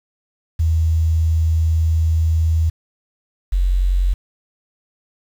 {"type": "tone pair in turn", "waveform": "sine", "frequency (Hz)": [80.8, 45.57], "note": ["E2", "F#1"], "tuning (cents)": [-34, -26], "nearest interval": "minor seventh", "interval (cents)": 992, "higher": "first", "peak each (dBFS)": -13, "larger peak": "neither", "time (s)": [[0.59, 2.7], [3.52, 4.14]], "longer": "first", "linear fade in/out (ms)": 10, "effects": ["7-bit"]}